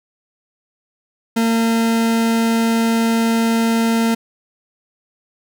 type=tone; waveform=40% pulse; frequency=228 Hz; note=A#3; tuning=38 cents flat; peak=-13 dBFS; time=1.36-4.15 s; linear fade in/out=10 ms; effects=none